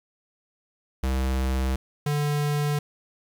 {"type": "tone pair in turn", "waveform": "square", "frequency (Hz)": [65.41, 146.84], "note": ["C2", "D3"], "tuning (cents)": [0, 0], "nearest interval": "octave + major second", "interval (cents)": 1400, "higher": "second", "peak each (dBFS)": [-23, -23], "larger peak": "neither", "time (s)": [[1.03, 1.76], [2.06, 2.79]], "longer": "neither", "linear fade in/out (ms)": 5, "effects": ["9-bit"]}